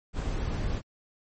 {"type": "noise", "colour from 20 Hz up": "brown", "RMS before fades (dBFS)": -30, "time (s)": [0.13, 0.82], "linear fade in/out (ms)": 50, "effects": ["MP3 32 kbps"]}